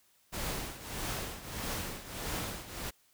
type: noise with tremolo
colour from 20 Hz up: pink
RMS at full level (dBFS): -35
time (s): 0.32-2.91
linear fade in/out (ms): 20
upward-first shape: triangle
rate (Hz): 1.6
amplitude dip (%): 80
effects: white hiss -68 dBFS RMS until 3.13 s